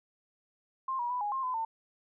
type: tone with pitch steps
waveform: sine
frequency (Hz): 1056 / 960 / 991 / 827 / 1063 / 1015 / 901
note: C6 / B5 / B5 / G#5 / C6 / B5 / A5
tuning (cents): +16 / -49 / +6 / -8 / +27 / +47 / +41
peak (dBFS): -30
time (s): 0.88-1.65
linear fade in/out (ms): 5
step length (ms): 110
effects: none